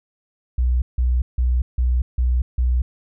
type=tone bursts; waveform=sine; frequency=61.74 Hz; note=B1; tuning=in tune; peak=-15 dBFS; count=6; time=0.58-2.82 s; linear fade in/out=5 ms; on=240 ms; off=160 ms; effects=none